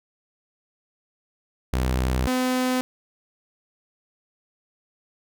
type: tone pair in turn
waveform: sawtooth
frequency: 63.6 / 254.4 Hz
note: C2 / C4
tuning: -48 / -48 cents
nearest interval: 2 octaves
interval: 2400 cents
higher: second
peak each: -17 dBFS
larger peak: neither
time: 1.73-2.27 / 2.27-2.81 s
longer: neither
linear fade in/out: 0 ms
effects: none